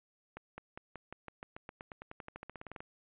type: accelerating click train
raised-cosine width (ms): 0.5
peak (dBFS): -29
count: 24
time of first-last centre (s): 0.37-2.805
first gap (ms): 210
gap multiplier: 0.93
effects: resampled to 8000 Hz